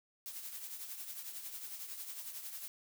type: noise with tremolo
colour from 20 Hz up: blue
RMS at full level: -43 dBFS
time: 0.26-2.68 s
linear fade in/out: 0 ms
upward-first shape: triangle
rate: 11 Hz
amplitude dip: 60%
effects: none